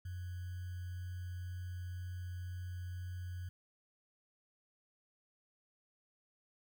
sine tone with sample-and-hold, 89.8 Hz, F2, 49 cents sharp, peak -40 dBFS, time 0.05-3.49 s, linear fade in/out 5 ms, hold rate 1575 Hz, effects none

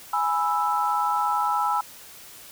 sine chord, E major, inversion first, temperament equal, 830.6 / 987.8 / 1318.5 Hz, G#5 / B5 / E6, 0 / 0 / 0 cents, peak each -25 / -26 / -25 dBFS, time 0.13-1.81 s, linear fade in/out 5 ms, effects white hiss -45 dBFS RMS until 2.51 s

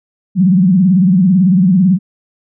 sine tone with vibrato, 184.7 Hz, F#3, 3 cents flat, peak -6 dBFS, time 0.35-1.99 s, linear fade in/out 50 ms, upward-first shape sine, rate 18 Hz, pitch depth 150 cents each way, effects none

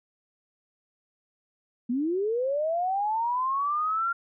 sine linear sweep, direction up, 229.8 to 1395 Hz, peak -24 dBFS, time 1.89-4.13 s, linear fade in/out 10 ms, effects none

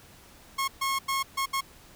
sawtooth tone bursts at uneven times, 1086 Hz, C#6, 36 cents flat, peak -22 dBFS, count 5, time 0.58-0.68 / 0.81-0.99 / 1.08-1.23 / 1.37-1.46 / 1.53-1.61 s, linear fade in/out 10 ms, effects pink hiss -53 dBFS RMS until 1.95 s

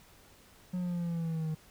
triangle exponential sweep, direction down, 182.1 to 155.56 Hz, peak -29 dBFS, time 0.73-1.55 s, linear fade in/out 10 ms, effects pink hiss -59 dBFS RMS until 1.7 s

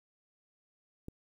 click, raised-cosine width 3 ms, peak -29 dBFS, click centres 1.084 s, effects 10-bit

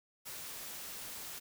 white noise, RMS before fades -45 dBFS, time 0.25-1.4 s, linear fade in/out 20 ms, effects none

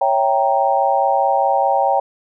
sine chord, C# diminished seventh, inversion none, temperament equal, 554.4 / 659.3 / 784 / 932.3 Hz, C#5 / E5 / G5 / Bb5, 0 / 0 / 0 / 0 cents, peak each -19 / -22 / -16 / -20 dBFS, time 0.01-2 s, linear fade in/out 5 ms, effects none

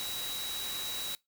sine tone in noise, 3875 Hz, B7, 34 cents flat, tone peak -37 dBFS, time 0-1.15 s, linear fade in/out 0 ms, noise white, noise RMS -39 dBFS, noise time 0-1.15 s, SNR -1 dB, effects noise-tail reverb RT60 0.2 s tail -23 dB re dry

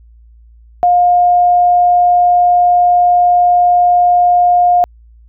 sine tone, 710 Hz, F5, 28 cents sharp, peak -6 dBFS, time 0.83-4.84 s, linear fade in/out 0 ms, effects added 57 Hz sine -39 dBFS peak until 5.28 s

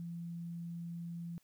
sine tone, 170 Hz, F3, 46 cents flat, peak -40 dBFS, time 0-1.38 s, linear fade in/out 0 ms, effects white hiss -73 dBFS RMS until 1.43 s

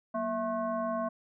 sine tone with frequency modulation, 659.3 Hz, E5, in tune, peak -29 dBFS, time 0.14-1.09 s, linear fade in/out 10 ms, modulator 424 Hz, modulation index 1.1, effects none

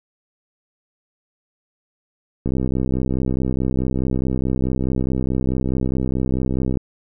click train, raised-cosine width 3 ms, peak -9 dBFS, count 280, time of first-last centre 2.46-6.772 s, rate 64.7 Hz, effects none

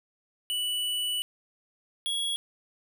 square tone pair in turn, 2960 / 3332 Hz, F#7 / G#7, 0 / +5 cents, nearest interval major second, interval 205 cents, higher second, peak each -28 dBFS, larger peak neither, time 0.5-1.22 / 2.06-2.36 s, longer first, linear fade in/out 0 ms, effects none

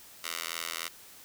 10% pulse tone with high-pass filter, 83.3 Hz, E2, 19 cents sharp, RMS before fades -37 dBFS, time 0.23-0.89 s, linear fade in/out 20 ms, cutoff 1800 Hz, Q 0.64, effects white hiss -52 dBFS RMS until 1.24 s

